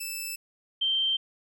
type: tone pair in turn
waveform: 10% pulse / sine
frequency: 2637 / 3136 Hz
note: E7 / G7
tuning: 0 / 0 cents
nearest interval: minor third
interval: 300 cents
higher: second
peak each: -24 / -23 dBFS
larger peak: second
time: 0-0.36 / 0.81-1.17 s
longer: neither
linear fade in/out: 10 ms
effects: none